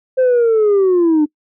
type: linear sweep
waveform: sine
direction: down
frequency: 523.3 to 293.7 Hz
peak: -7 dBFS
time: 0.17-1.26 s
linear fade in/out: 20 ms
effects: noise-tail reverb RT60 0.1 s tail -24 dB re dry + tanh soft clip ceiling -8 dBFS